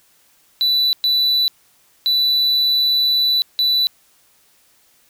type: tone bursts at uneven times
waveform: triangle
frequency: 3972 Hz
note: B7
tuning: 9 cents sharp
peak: -12 dBFS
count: 4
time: 0.61-0.93 / 1.04-1.48 / 2.06-3.42 / 3.59-3.87 s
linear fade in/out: 0 ms
effects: white hiss -56 dBFS RMS until 5.09 s